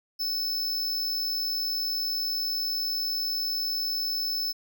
square tone, 5260 Hz, E8, 5 cents flat, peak -27 dBFS, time 0.19-4.53 s, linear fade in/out 20 ms, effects none

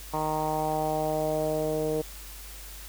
10% pulse tone with low-pass filter sweep, 155 Hz, D#3, 6 cents flat, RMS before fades -28 dBFS, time 0.13-2.02 s, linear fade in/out 10 ms, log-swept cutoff 1000 to 490 Hz, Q 3.6, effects added 50 Hz sine -43 dBFS peak until 2.88 s + white hiss -45 dBFS RMS until 2.88 s

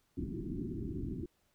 white low-pass noise, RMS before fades -39 dBFS, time 0.17-1.26 s, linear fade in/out 5 ms, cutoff 370 Hz, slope 96 dB/octave, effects pink hiss -75 dBFS RMS until 1.54 s

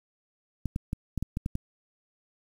clicks, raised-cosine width 5 ms, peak -17 dBFS, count 8, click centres 0.657 / 0.761 / 0.931 / 1.177 / 1.226 / 1.371 / 1.461 / 1.554 s, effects 8-bit

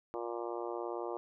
harmonic tone, 117.9 Hz, A#2, 20 cents sharp, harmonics 3 / 4 / 5 / 6 / 7 / 8 / 9 / 10, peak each -40 / -42 / -44 / -46 / -47 / -48 / -49 / -50 dBFS, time 0.14-1.17 s, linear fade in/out 0 ms, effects none

